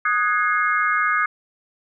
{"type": "chord", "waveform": "sine", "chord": "Ab dominant seventh", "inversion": "second", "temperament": "equal with one note detuned", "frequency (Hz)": [1244.5, 1480, 1661.2, 2137], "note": ["Eb6", "Gb6", "Ab6", "C7"], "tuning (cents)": [0, 0, 0, 36], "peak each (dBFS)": [-20, -25, -23, -25], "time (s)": [0.05, 1.26], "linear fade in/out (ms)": 5, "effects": []}